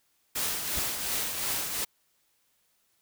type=noise with tremolo; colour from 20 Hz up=white; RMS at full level=-29 dBFS; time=0.35-1.85 s; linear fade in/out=10 ms; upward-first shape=triangle; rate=2.8 Hz; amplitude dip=50%
type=noise with exponential growth; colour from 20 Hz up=brown; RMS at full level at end=-25 dBFS; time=0.72-0.79 s; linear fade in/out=0 ms; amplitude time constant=15 ms
effects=white hiss -71 dBFS RMS until 3.01 s